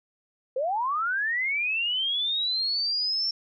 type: linear sweep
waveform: sine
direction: up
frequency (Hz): 491.2 to 5460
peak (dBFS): -24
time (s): 0.56-3.31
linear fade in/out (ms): 5
effects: none